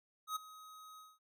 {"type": "tone with ADSR envelope", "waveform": "square", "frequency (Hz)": 1264, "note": "D#6", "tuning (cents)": 27, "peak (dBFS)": -35, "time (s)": [0.27, 1.19], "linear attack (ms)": 89, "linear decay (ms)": 12, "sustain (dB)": -18, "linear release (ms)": 210, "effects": []}